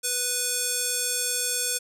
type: tone with band-pass filter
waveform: square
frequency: 493.9 Hz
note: B4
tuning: in tune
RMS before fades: -27 dBFS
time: 0.03-1.79 s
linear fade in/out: 20 ms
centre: 8600 Hz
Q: 1.9
effects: none